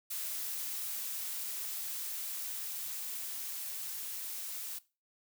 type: noise with level ramp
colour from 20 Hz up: blue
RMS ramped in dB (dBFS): -38 to -41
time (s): 0.1-4.79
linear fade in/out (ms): 10
effects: noise-tail reverb RT60 0.3 s tail -19 dB re dry